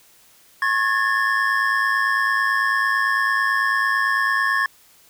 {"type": "tone cluster", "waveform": "triangle", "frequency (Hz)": [1088, 1681, 1790], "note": ["C#6", "G#6", "A6"], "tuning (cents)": [-33, 20, 29], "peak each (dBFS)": -20, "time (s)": [0.62, 4.66], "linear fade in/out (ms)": 2, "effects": ["white hiss -53 dBFS RMS until 5.09 s"]}